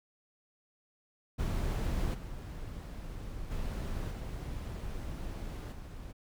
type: noise with level steps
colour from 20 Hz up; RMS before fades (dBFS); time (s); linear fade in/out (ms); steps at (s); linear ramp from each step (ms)
brown; -32 / -42 / -36 / -39 / -44; 1.38-6.13; 20; 2.13 / 3.5 / 4.1 / 5.71; 20
effects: none